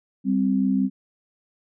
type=tone pair together; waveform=sine; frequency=195.98 / 261.6 Hz; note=G3 / C4; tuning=0 / 0 cents; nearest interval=perfect fourth; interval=500 cents; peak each=-21 dBFS; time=0.24-0.9 s; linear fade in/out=50 ms; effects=none